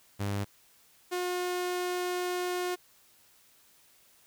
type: tone pair in turn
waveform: sawtooth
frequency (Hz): 100.8 / 359.2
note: G2 / F4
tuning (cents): +49 / +49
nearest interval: octave + minor seventh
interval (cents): 2200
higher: second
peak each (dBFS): -26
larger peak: neither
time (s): 0.19-0.45 / 1.11-2.76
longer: second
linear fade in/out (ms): 20
effects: white hiss -62 dBFS RMS until 4.26 s